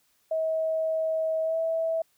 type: tone with pitch glide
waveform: sine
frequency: 640 to 652.3 Hz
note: D#5 to E5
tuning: +49 to -18 cents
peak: -24 dBFS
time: 0.31-2.02 s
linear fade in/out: 5 ms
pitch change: +33 cents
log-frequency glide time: 1.43-1.57 s
effects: white hiss -68 dBFS RMS until 2.17 s